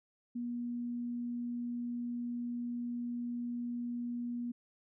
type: tone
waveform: sine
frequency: 240.3 Hz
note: B3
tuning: 47 cents flat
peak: -35 dBFS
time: 0.35-4.52 s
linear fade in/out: 10 ms
effects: none